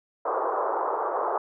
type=band-pass noise; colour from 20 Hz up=white; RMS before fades=-27 dBFS; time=0.25-1.38 s; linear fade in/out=5 ms; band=380 to 1200 Hz; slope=48 dB/octave; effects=none